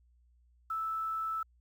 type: tone with quantisation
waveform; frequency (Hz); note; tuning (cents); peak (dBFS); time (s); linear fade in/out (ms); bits
sine; 1315; E6; -5; -32; 0.7-1.43; 5; 10
effects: added 60 Hz sine -63 dBFS peak until 1.6 s